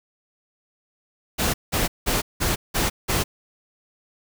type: noise bursts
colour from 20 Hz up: pink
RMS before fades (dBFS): -22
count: 6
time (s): 1.38-3.24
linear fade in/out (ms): 20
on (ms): 160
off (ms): 180
effects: none